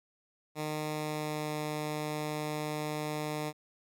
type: tone with pitch glide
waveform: 10% pulse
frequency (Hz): 152.9 to 151.58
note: D#3 to D#3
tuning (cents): -30 to -45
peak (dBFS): -25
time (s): 0.55-3.53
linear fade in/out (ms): 50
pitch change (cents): -15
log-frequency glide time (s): 0.9-1.57
effects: none